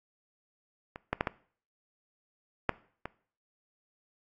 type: clicks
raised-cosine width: 0.5 ms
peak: -25 / -13 / -11 / -14 / -9 / -21 dBFS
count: 6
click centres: 0.959 / 1.13 / 1.209 / 1.272 / 2.693 / 3.056 s
effects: noise-tail reverb RT60 0.5 s tail -20 dB re dry + AAC 48 kbps